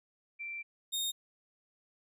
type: tone pair in turn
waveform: sine / sawtooth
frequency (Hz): 2349 / 3692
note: D7 / A#7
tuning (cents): 0 / -17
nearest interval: minor sixth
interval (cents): 783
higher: second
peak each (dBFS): -38 / -29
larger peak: second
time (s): 0.39-0.63 / 0.92-1.12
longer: first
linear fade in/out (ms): 20
effects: none

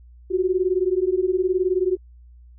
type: beating tone pair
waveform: sine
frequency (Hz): 360 / 379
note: F#4 / F#4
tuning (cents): -47 / +42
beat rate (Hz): 19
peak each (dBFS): -21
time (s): 0.3-1.97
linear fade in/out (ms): 20
effects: added 60 Hz sine -44 dBFS peak until 2.58 s

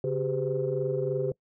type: tone cluster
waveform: sine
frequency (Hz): 139.6 / 383.2 / 406.4 / 511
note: C#3 / G4 / G#4 / C5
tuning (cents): +13 / -39 / -38 / -41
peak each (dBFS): -31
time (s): 0.04-1.32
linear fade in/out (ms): 2
effects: noise-tail reverb RT60 0.1 s tail -24 dB re dry + tanh soft clip ceiling -16 dBFS

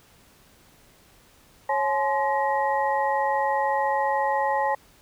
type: tone cluster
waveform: sine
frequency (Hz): 549 / 852 / 1038 / 1893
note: C#5 / G#5 / C6 / A#6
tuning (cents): -17 / +44 / -14 / +26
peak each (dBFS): -27 / -23 / -30 / -31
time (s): 1.69-4.75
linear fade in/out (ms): 5
effects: pink hiss -56 dBFS RMS until 5.01 s

